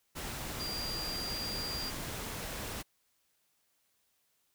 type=tone in noise; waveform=sine; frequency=4764 Hz; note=D8; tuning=24 cents sharp; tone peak=-37 dBFS; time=0.59-1.91 s; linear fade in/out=20 ms; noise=pink; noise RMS=-40 dBFS; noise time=0.15-2.83 s; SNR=0 dB; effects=white hiss -75 dBFS RMS until 4.54 s